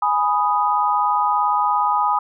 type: chord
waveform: sine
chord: G# minor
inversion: none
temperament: equal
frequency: 830.6 / 987.8 / 1244.5 Hz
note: G#5 / B5 / D#6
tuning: 0 / 0 / 0 cents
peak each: -20 dBFS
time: 0.02-2.19 s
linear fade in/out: 5 ms
effects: none